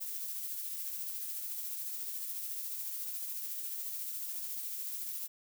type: noise with tremolo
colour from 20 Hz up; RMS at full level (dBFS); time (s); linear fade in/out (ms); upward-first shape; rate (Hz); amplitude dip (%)
violet; -38; 0-5.28; 20; triangle; 14; 35
effects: none